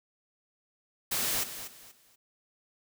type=noise with echo; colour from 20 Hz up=white; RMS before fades=-30 dBFS; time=1.11-1.44 s; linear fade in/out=10 ms; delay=240 ms; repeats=3; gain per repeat=-11 dB; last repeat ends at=2.16 s; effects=none